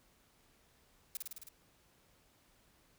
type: noise with echo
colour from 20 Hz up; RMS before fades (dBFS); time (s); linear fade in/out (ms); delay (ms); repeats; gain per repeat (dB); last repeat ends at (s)
blue; -39; 1.15-1.17; 2; 53; 6; -2; 1.488
effects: pink hiss -69 dBFS RMS until 2.98 s